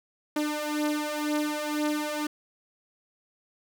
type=beating tone pair; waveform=sawtooth; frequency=298.6 / 300.6 Hz; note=D4 / D4; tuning=+29 / +40 cents; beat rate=2 Hz; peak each=-27 / -25 dBFS; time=0.36-2.27 s; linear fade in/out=5 ms; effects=none